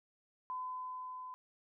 sine tone with level ramp, 1014 Hz, B5, 45 cents sharp, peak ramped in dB -37 to -44 dBFS, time 0.5-1.34 s, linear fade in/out 0 ms, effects none

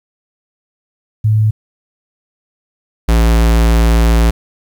sine / square tone pair in turn, 108.1 / 56.7 Hz, A2 / A#1, -30 / -47 cents, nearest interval major seventh, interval 1117 cents, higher first, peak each -8 dBFS, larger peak neither, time 1.24-1.51 / 3.08-4.31 s, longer second, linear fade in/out 10 ms, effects 8-bit

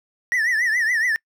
triangle tone with vibrato, 1864.7 Hz, A#6, in tune, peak -16 dBFS, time 0.32-1.16 s, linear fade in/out 0 ms, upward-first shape triangle, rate 7.1 Hz, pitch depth 160 cents each way, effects noise-tail reverb RT60 0.1 s tail -26 dB re dry

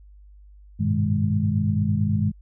sine tone cluster, 99.2 / 108.1 / 123.5 / 156.3 / 206.9 Hz, G2 / A2 / B2 / D#3 / G#3, +21 / -30 / 0 / +8 / -6 cents, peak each -23 / -29 / -30 / -26 / -24 dBFS, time 0.79-2.32 s, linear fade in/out 20 ms, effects added 50 Hz sine -45 dBFS peak until 2.41 s

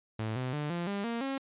sawtooth tone with pitch steps, 110 / 127.83 / 148.54 / 172.61 / 200.6 / 233.1 / 270.9 Hz, A2 / C3 / D3 / F3 / G3 / A#3 / C#4, 0 / -40 / +20 / -20 / +40 / 0 / -40 cents, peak -28 dBFS, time 0.19-1.38 s, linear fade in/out 5 ms, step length 170 ms, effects resampled to 8000 Hz

